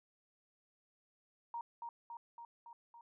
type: tone with echo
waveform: sine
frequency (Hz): 937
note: A#5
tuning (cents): +9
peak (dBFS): -39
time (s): 1.54-1.61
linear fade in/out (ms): 2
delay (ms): 280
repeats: 5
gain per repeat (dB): -3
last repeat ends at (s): 3.01
effects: none